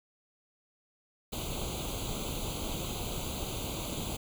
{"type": "noise with comb filter", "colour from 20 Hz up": "pink", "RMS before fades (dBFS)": -36, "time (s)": [1.32, 4.17], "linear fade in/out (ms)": 10, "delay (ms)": 0.28, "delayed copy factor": 1, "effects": []}